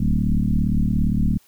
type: tone with frequency modulation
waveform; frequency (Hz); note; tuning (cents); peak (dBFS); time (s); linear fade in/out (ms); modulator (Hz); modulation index
sine; 110; A2; 0; -16; 0-1.38; 5; 37.4; 3.4
effects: white hiss -57 dBFS RMS until 1.47 s